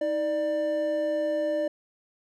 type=tone pair together; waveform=triangle; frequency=316 / 593.1 Hz; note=D#4 / D5; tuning=+27 / +17 cents; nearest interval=major seventh; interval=1090 cents; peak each=-30 / -23 dBFS; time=0.01-1.68 s; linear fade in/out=5 ms; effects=none